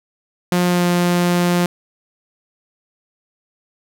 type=tone with pitch glide; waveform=sawtooth; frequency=177.8 to 175.86 Hz; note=F3 to F3; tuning=+31 to +12 cents; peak=-10 dBFS; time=0.52-1.66 s; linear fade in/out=2 ms; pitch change=-19 cents; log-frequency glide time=0.66-0.86 s; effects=none